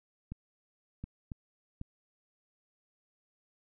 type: clicks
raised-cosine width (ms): 5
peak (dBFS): -27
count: 4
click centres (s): 0.32 / 1.04 / 1.318 / 1.814
effects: none